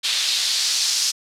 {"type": "noise with band-pass filter sweep", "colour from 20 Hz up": "white", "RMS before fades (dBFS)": -21, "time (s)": [0.03, 1.12], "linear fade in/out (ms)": 20, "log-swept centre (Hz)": [3600, 5400], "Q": 2.2, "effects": ["low-pass 11000 Hz 12 dB/octave"]}